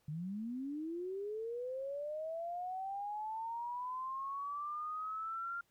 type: linear sweep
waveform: sine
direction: up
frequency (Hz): 144 to 1396.9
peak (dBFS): -38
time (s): 0.08-5.61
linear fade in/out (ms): 5
effects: pink hiss -75 dBFS RMS until 5.7 s